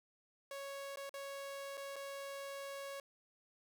sawtooth tone with dropouts, 554.4 Hz, C#5, in tune, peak -40 dBFS, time 0.51-3 s, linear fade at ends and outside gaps 2 ms, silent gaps 0.959-0.971 / 1.094-1.14 / 1.772-1.776 / 1.959-1.963 s, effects none

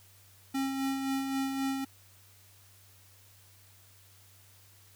square tone with tremolo, 269.7 Hz, C#4, 47 cents flat, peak -29 dBFS, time 0.54-1.85 s, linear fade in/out 10 ms, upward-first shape sine, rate 3.8 Hz, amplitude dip 40%, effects added 97 Hz sine -60 dBFS peak until 4.95 s + white hiss -60 dBFS RMS until 4.95 s

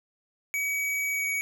square tone with pitch glide, 2269 to 2256 Hz, C#7 to C#7, +40 to +30 cents, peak -27 dBFS, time 0.54-1.41 s, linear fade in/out 0 ms, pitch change -10 cents, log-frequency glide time 1.1-1.27 s, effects none

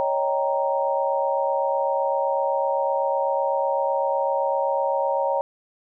sine chord, Eb dominant seventh, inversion third, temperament equal, 554.4 / 622.3 / 784 / 932.3 Hz, Db5 / Eb5 / G5 / Bb5, 0 / 0 / 0 / 0 cents, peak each -23 / -29 / -28 / -25 dBFS, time 0-5.41 s, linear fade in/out 0 ms, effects none

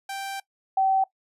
sawtooth / sine tone pair in turn, 784 / 768.8 Hz, G5 / G5, 0 / -34 cents, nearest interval unison, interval 34 cents, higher first, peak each -27 / -18 dBFS, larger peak second, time 0.09-0.4 / 0.77-1.04 s, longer first, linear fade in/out 5 ms, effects noise-tail reverb RT60 0.1 s tail -20 dB re dry + resampled to 32000 Hz

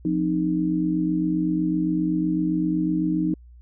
sine tone cluster, 175.7 / 261.9 / 309.7 Hz, F3 / C4 / D#4, +11 / +2 / -8 cents, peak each -25 / -29 / -22 dBFS, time 0.05-3.34 s, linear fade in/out 2 ms, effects added 60 Hz sine -44 dBFS peak until 3.61 s

